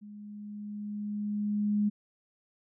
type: tone with level ramp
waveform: sine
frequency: 207.7 Hz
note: G#3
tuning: in tune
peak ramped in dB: -44 to -23 dBFS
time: 0.01-1.9 s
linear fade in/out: 20 ms
effects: none